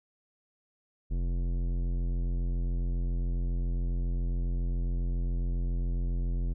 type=tone with tanh clipping; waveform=sine; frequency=43.65 Hz; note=F1; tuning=in tune; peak=-29 dBFS; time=1.1-6.54 s; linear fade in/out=20 ms; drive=15 dB; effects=none